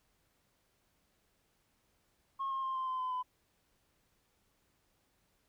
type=tone with pitch steps; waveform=sine; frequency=1083 / 1069.9 / 1057 / 1044.3 / 1031.7 / 1019.3 / 1007 Hz; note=C#6 / C6 / C6 / C6 / C6 / C6 / B5; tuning=-41 / +38 / +17 / -4 / -25 / -46 / +33 cents; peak=-32 dBFS; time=2.39-3.23 s; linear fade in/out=20 ms; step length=120 ms; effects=tanh soft clip ceiling -31 dBFS + pink hiss -75 dBFS RMS until 5.48 s